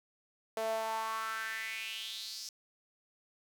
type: tone with high-pass filter sweep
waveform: sawtooth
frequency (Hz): 221.9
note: A3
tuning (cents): +15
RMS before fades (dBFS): -38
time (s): 0.57-2.49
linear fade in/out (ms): 2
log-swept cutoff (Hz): 560 to 5500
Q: 5
effects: none